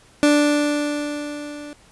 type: tone with level ramp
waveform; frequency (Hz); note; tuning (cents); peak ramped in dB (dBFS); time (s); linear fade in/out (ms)
30% pulse; 293.7; D4; 0; -9 to -31; 0.23-1.73; 0
effects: pink hiss -52 dBFS RMS until 1.91 s + resampled to 24000 Hz